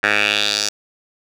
10% pulse tone with band-pass filter sweep, 103.83 Hz, G#2, in tune, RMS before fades -18 dBFS, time 0.03-0.69 s, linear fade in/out 5 ms, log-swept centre 1800 to 5700 Hz, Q 2.9, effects none

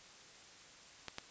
clicks, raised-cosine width 0.2 ms, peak -24 / -23 dBFS, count 2, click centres 1.083 / 1.184 s, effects white hiss -57 dBFS RMS until 1.3 s + resampled to 16000 Hz

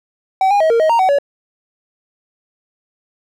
triangle tone with pitch steps, 764 / 814 / 637 / 462.2 / 630 / 928 / 753 / 566 Hz, G5 / G#5 / D#5 / A#4 / D#5 / A#5 / F#5 / C#5, -45 / -35 / +41 / -15 / +21 / -8 / +30 / +36 cents, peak -8 dBFS, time 0.41-1.186 s, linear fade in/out 2 ms, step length 97 ms, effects none

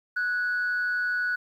sine tone pair together, 1473.1 / 1661.2 Hz, F#6 / G#6, -8 / 0 cents, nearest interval major second, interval 208 cents, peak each -23 / -35 dBFS, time 0.16-1.36 s, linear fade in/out 10 ms, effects tanh soft clip ceiling -21 dBFS + 10-bit

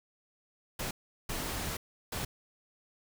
pink noise bursts at uneven times, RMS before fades -36 dBFS, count 3, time 0.79-0.91 / 1.29-1.77 / 2.12-2.25 s, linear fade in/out 5 ms, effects none

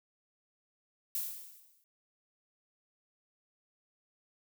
violet noise with exponential decay, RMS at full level -33 dBFS, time 1.15-1.84 s, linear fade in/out 1 ms, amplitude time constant 150 ms, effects none

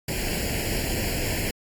pink noise with comb filter, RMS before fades -27 dBFS, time 0.08-1.51 s, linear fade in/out 5 ms, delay 0.41 ms, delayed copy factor +0.85, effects AAC 64 kbps

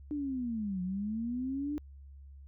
sine linear two-way sweep, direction down then up, 300.8 to 178.5 to 300.8 Hz, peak -32 dBFS, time 0.11-1.78 s, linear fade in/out 0 ms, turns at 0.82 s, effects added 69 Hz sine -48 dBFS peak until 2.47 s

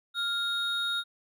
triangle tone pair together, 1400 / 3740 Hz, F6 / A#7, +4 / +5 cents, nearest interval octave + perfect fourth, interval 1701 cents, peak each -30 / -28 dBFS, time 0.14-1.04 s, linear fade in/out 50 ms, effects none

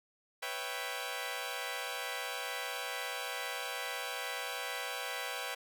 10% pulse chord, C# half-diminished seventh, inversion third, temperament equal, 493.9 / 554.4 / 659.3 / 784 Hz, B4 / C#5 / E5 / G5, 0 / 0 / 0 / 0 cents, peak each -34 / -35 / -36 / -33 dBFS, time 0.42-5.55 s, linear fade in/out 10 ms, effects none

